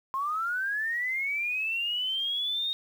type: linear sweep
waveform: sine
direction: up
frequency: 1051 to 3729 Hz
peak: -27 dBFS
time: 0.14-2.73 s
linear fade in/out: 0 ms
effects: 9-bit